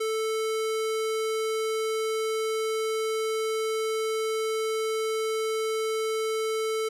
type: tone with low-pass filter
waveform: square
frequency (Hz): 440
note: A4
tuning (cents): 0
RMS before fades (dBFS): -28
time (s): 0-6.89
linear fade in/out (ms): 10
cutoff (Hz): 11000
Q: 0.95
effects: none